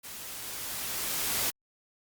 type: noise with level ramp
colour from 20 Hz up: white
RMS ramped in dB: -43 to -28 dBFS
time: 0.03-1.51 s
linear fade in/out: 20 ms
effects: Opus 48 kbps